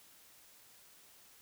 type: silence
effects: white hiss -61 dBFS RMS until 1.41 s